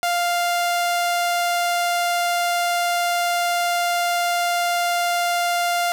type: tone with vibrato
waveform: sawtooth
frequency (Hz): 698.5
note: F5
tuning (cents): 0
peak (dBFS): -15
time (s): 0.03-5.92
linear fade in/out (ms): 0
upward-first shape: triangle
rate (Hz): 20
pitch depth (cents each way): 15
effects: none